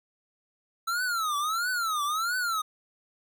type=tone with vibrato; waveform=square; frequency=1319 Hz; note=E6; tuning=1 cent sharp; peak=-27 dBFS; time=0.87-2.62 s; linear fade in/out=10 ms; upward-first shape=triangle; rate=1.5 Hz; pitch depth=250 cents each way; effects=none